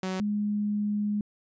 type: tone pair in turn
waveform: sawtooth / sine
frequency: 187.2 / 207.7 Hz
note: F#3 / G#3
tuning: +20 / 0 cents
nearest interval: major second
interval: 180 cents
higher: second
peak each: -25 dBFS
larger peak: neither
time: 0.03-0.2 / 0.2-1.21 s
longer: second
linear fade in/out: 2 ms
effects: resampled to 16000 Hz